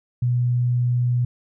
sine tone, 122.6 Hz, B2, 12 cents flat, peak -17 dBFS, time 0.22-1.25 s, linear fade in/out 5 ms, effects none

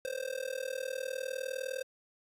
square tone with amplitude modulation, 523.3 Hz, C5, in tune, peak -32 dBFS, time 0.05-1.83 s, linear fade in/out 0 ms, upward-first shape sine, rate 39.8 Hz, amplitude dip 95%, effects resampled to 32000 Hz + 10-bit

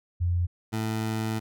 sine / 20% pulse tone pair in turn, 87.6 / 110.37 Hz, F2 / A2, +6 / +6 cents, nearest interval major third, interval 400 cents, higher second, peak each -22 dBFS, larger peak neither, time 0.2-0.47 / 0.72-1.4 s, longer second, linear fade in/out 20 ms, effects none

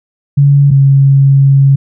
sine tone pair in turn, 141.3 / 137.52 Hz, C#3 / C#3, +34 / -13 cents, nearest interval unison, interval 47 cents, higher first, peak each -3 dBFS, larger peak neither, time 0.37-0.71 / 0.71-1.76 s, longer second, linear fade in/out 10 ms, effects none

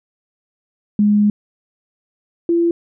sine tone pair in turn, 207.7 / 339.7 Hz, G#3 / F4, 0 / -48 cents, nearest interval major sixth, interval 852 cents, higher second, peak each -10 / -12 dBFS, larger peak first, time 0.99-1.3 / 2.49-2.71 s, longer first, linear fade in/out 2 ms, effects none

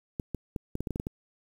clicks, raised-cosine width 3 ms, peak -19 dBFS, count 10, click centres 0.198 / 0.347 / 0.562 / 0.754 / 0.806 / 0.872 / 0.907 / 0.959 / 0.999 / 1.069 s, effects 8-bit

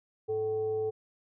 sine tone with frequency modulation, 436.1 Hz, A4, 15 cents flat, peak -28 dBFS, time 0.28-0.91 s, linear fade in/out 20 ms, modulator 330 Hz, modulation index 0.33, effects none

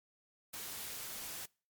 white noise, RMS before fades -44 dBFS, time 0.53-1.46 s, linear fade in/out 10 ms, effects noise-tail reverb RT60 0.4 s tail -26 dB re dry + MP3 96 kbps

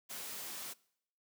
white noise, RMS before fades -44 dBFS, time 0.09-0.74 s, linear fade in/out 20 ms, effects noise-tail reverb RT60 0.7 s tail -23 dB re dry + high-pass 150 Hz 12 dB/octave

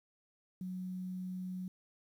sine tone with quantisation, 184 Hz, F#3, 9 cents flat, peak -38 dBFS, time 0.61-1.68 s, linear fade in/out 2 ms, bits 11, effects none

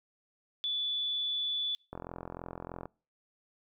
sine tone, 3461 Hz, A7, 29 cents flat, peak -30 dBFS, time 0.64-1.75 s, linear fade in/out 0 ms
click train, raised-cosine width 1 ms, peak -26 dBFS, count 41, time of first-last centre 1.93-2.856 s, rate 43.2 Hz
effects noise-tail reverb RT60 0.4 s tail -26 dB re dry

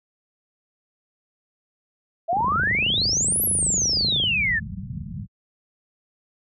sine exponential two-way sweep, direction up then down, 645 to 11870 to 1708 Hz, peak -19 dBFS, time 2.28-4.6 s, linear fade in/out 20 ms, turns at 3.43 s
click train, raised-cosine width 2 ms, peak -20 dBFS, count 51, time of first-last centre 2.33-4.238 s, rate 26.2 Hz
pink low-pass noise, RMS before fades -29 dBFS, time 2.34-5.27 s, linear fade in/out 50 ms, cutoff 220 Hz, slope 96 dB/octave
effects high-pass 80 Hz 12 dB/octave

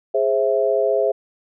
sine chord, Ab augmented, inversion none, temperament equal with one note detuned, 415.3 / 529.3 / 659.3 Hz, Ab4 / C5 / E5, 0 / +20 / 0 cents, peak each -20 dBFS, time 0.14-1.12 s, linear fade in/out 10 ms, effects none

